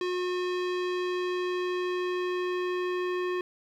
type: tone with low-pass filter sweep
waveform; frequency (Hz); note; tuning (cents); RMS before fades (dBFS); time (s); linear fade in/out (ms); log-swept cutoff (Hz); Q
square; 361.3; F#4; -41; -30; 0.01-3.41; 2; 4000 to 2500; 1.2
effects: 10-bit